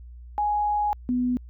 sine tone pair in turn, 833 / 248.4 Hz, G#5 / B3, +5 / +10 cents, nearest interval octave + major sixth, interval 2095 cents, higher first, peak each -21 dBFS, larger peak neither, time 0.38-0.93 / 1.09-1.37 s, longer first, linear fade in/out 0 ms, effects added 60 Hz sine -40 dBFS peak until 1.49 s

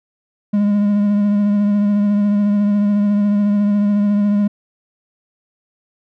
triangle tone with vibrato, 205.1 Hz, G#3, 21 cents flat, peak -10 dBFS, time 0.53-4.48 s, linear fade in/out 10 ms, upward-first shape triangle, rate 14 Hz, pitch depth 28 cents each way, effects none

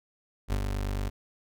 30% pulse tone with ADSR envelope, 49.09 Hz, G1, 3 cents sharp, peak -22 dBFS, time 0.48-1.1 s, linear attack 45 ms, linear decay 68 ms, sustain -4 dB, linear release 21 ms, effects none

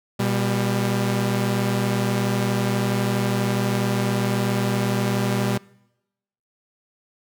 sawtooth tone pair together, 121.4 / 198.31 Hz, B2 / G3, -29 / +20 cents, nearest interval minor sixth, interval 849 cents, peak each -19 / -19 dBFS, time 0.19-5.58 s, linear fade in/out 10 ms, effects noise-tail reverb RT60 0.9 s tail -24 dB re dry

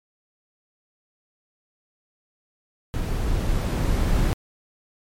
brown noise with level ramp, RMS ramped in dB -25 to -19 dBFS, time 2.94-4.33 s, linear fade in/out 0 ms, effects MP3 64 kbps

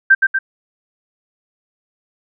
sine tone with echo, 1568 Hz, G6, in tune, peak -5 dBFS, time 0.1-0.15 s, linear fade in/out 10 ms, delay 120 ms, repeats 2, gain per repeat -4 dB, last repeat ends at 0.39 s, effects none

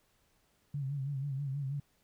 sine tone with vibrato, 138.59 Hz, C#3, in tune, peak -33 dBFS, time 0.74-1.8 s, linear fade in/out 5 ms, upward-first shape sine, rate 6.2 Hz, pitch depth 81 cents each way, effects pink hiss -72 dBFS RMS until 2.03 s

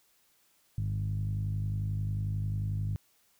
10% pulse tone with low-pass filter, 51.2 Hz, G#1, 24 cents flat, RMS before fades -32 dBFS, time 0.78-2.96 s, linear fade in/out 0 ms, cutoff 120 Hz, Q 6.1, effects white hiss -68 dBFS RMS until 3.39 s

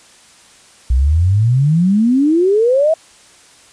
sine exponential sweep, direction up, 59.4 to 659.3 Hz, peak -9 dBFS, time 0.9-2.94 s, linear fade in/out 5 ms, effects white hiss -45 dBFS RMS until 3.72 s + resampled to 22050 Hz

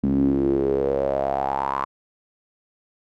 sawtooth tone with band-pass filter sweep, 68.3 Hz, C#2, 25 cents flat, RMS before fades -22 dBFS, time 0.03-1.85 s, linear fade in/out 10 ms, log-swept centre 230 to 1100 Hz, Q 6.9, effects none

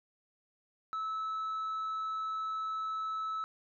sine tone with tanh clipping, 1303 Hz, E6, 20 cents flat, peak -34 dBFS, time 0.93-3.44 s, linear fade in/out 0 ms, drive 2 dB, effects none

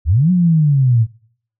sine linear two-way sweep, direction up then down, 63.2 to 185 to 107.2 Hz, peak -9 dBFS, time 0.05-1.07 s, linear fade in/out 50 ms, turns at 0.31 s, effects noise-tail reverb RT60 0.6 s tail -24 dB re dry

